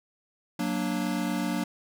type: chord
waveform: square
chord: Gb augmented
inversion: none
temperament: equal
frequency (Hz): 185 / 233.1 / 293.7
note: Gb3 / Bb3 / D4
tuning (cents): 0 / 0 / 0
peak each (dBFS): -32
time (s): 0.59-1.64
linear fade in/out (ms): 5
effects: none